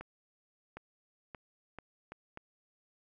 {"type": "accelerating click train", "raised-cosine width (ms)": 0.5, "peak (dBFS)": -29, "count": 6, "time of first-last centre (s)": [0.01, 2.374], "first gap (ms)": 760, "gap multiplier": 0.76, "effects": []}